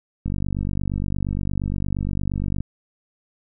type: click train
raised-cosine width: 5 ms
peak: -13 dBFS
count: 115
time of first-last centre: 0.26-2.606 s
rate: 48.6 Hz
effects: none